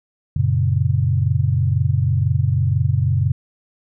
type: chord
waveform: sine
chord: F# major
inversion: none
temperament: equal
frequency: 92.5 / 116.54 / 138.59 Hz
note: F#2 / A#2 / C#3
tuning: 0 / 0 / 0 cents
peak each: -19 dBFS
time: 0.36-3.32 s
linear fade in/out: 5 ms
effects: none